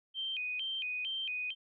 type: tone with vibrato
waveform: sine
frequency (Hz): 2794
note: F7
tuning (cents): 0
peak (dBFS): -34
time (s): 0.14-1.55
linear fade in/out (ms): 50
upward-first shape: square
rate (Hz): 2.2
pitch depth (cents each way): 200
effects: none